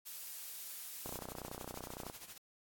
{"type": "noise", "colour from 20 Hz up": "blue", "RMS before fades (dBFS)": -46, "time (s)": [0.05, 1.19], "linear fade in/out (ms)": 20}
{"type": "click train", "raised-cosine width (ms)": 1, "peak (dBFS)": -30, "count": 33, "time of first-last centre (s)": [1.06, 2.099], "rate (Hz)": 30.8}
{"type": "noise with tremolo", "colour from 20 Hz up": "white", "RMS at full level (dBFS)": -49, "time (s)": [1.06, 2.38], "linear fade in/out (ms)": 5, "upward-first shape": "sine", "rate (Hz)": 13, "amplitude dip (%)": 70}
{"effects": ["AAC 64 kbps"]}